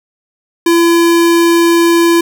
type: tone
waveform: square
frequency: 338.3 Hz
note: E4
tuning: 45 cents sharp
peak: -7 dBFS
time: 0.66-2.21 s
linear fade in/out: 5 ms
effects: none